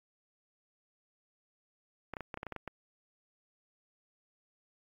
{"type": "clicks", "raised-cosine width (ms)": 0.5, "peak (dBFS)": -24, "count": 10, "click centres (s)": [2.137, 2.168, 2.207, 2.342, 2.374, 2.431, 2.467, 2.523, 2.563, 2.677], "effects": ["AAC 64 kbps"]}